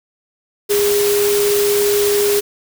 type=tone in noise; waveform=sine; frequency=410 Hz; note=G#4; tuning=22 cents flat; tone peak=-13 dBFS; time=0.69-2.41 s; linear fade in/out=20 ms; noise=white; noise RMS=-21 dBFS; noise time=0.69-2.41 s; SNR=+5 dB; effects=none